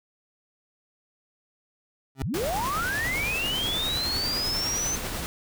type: tone with exponential growth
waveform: 25% pulse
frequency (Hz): 134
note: C3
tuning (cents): +42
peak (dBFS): -20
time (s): 2.15-2.22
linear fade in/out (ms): 2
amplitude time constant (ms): 15
type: linear sweep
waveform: sine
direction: up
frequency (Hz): 35.61 to 6220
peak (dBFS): -26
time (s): 2.22-4.96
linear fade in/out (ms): 10
type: noise with tremolo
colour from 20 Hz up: pink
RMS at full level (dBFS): -31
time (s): 2.34-5.26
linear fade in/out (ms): 0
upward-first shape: triangle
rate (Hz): 10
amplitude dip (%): 30
effects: none